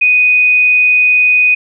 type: tone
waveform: sine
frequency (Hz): 2489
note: D#7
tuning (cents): 0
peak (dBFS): -6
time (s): 0.01-1.55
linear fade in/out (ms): 10
effects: none